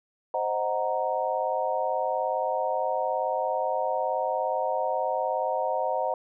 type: chord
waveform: sine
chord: C half-diminished seventh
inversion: none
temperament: equal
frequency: 523.3 / 622.3 / 740 / 932.3 Hz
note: C5 / Eb5 / Gb5 / Bb5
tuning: 0 / 0 / 0 / 0 cents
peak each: -30 dBFS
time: 0.34-6.14 s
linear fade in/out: 2 ms
effects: none